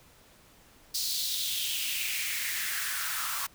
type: noise with high-pass filter sweep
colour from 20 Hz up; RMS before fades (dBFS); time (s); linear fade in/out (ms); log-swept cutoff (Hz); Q
white; -32; 0.94-3.47; 10; 4700 to 1100; 3.7
effects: pink hiss -58 dBFS RMS until 3.54 s